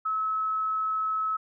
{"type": "tone", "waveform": "sine", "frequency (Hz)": 1293, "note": "E6", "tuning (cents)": -34, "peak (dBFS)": -25, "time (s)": [0.05, 1.37], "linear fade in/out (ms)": 10, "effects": []}